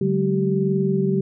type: tone cluster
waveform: sine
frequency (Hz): 144.4 / 189.6 / 210.9 / 387.3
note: D3 / F#3 / G#3 / G4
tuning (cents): -29 / +43 / +27 / -21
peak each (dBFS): -24 / -21 / -28 / -22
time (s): 0.01-1.21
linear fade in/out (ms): 5
effects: none